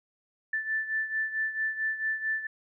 sine beating tone pair, 1760 / 1764.5 Hz, A6 / A6, 0 / +4 cents, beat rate 4.5 Hz, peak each -29 / -34 dBFS, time 0.53-2.47 s, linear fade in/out 5 ms, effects none

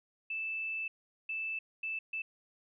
sine tone bursts at uneven times, 2637 Hz, E7, in tune, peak -34 dBFS, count 4, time 0.3-0.88 / 1.29-1.59 / 1.83-1.99 / 2.13-2.22 s, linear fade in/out 5 ms, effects none

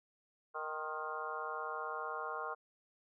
harmonic tone with a mistuned harmonic, 155.56 Hz, D#3, in tune, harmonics 3 / 4 / 5 / 6 / 7 / 8 / 9, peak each -46 / -48 / -46 / -52 / -43 / -45 / -45 dBFS, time 0.54-2.55 s, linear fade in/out 20 ms, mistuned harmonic 7, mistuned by -32 cents, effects none

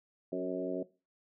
harmonic tone with a mistuned harmonic, 91.4 Hz, F#2, 21 cents flat, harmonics 2 / 3 / 4 / 5 / 6 / 7, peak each -43 / -38 / -37 / -41 / -40 / -41 dBFS, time 0.32-0.83 s, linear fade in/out 5 ms, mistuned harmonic 4, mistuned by +23 cents, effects noise-tail reverb RT60 0.3 s tail -19 dB re dry

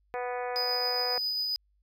harmonic tone, 246.9 Hz, B3, in tune, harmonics 2 / 3 / 4 / 5 / 6 / 7 / 8 / 9 / 10, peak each -34 / -35 / -41 / -44 / -46 / -44 / -48 / -48 / -51 dBFS, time 0.14-1.18 s, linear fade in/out 0 ms
triangle tone with tremolo, 4978 Hz, D#8, in tune, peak -26 dBFS, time 0.56-1.56 s, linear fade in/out 0 ms, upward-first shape triangle, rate 7.4 Hz, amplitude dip 25%
effects added 50 Hz sine -66 dBFS peak until 1.82 s

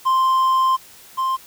triangle tone pair in turn, 1046.5 / 1050.6 Hz, C6 / C6, 0 / +7 cents, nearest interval unison, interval 7 cents, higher second, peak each -12 / -16 dBFS, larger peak first, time 0.05-0.77 / 1.17-1.37 s, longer first, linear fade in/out 20 ms, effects white hiss -45 dBFS RMS until 1.46 s

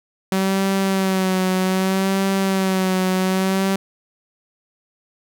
sawtooth tone with vibrato, 190 Hz, F#3, 46 cents sharp, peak -13 dBFS, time 0.32-3.76 s, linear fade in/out 2 ms, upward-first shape sine, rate 0.64 Hz, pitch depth 37 cents each way, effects none

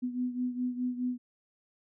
sine beating tone pair, 248 / 252.8 Hz, B3 / B3, +7 / +41 cents, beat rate 4.8 Hz, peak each -31 / -36 dBFS, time 0.02-1.18 s, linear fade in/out 20 ms, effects none

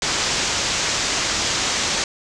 white low-pass noise, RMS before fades -22 dBFS, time 0.02-2.04 s, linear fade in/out 2 ms, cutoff 7300 Hz, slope 48 dB/octave, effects none

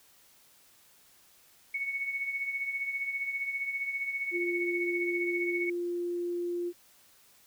sine tone with tremolo, 2217 Hz, C#7, in tune, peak -28 dBFS, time 1.74-5.7 s, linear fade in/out 5 ms, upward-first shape triangle, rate 15 Hz, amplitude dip 65%
sine tone, 349.2 Hz, F4, in tune, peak -30 dBFS, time 4.31-6.73 s, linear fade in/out 50 ms
effects white hiss -61 dBFS RMS until 7.46 s

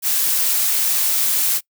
blue noise, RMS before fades -18 dBFS, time 0.02-1.61 s, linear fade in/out 50 ms, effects noise-tail reverb RT60 0.1 s tail -23 dB re dry

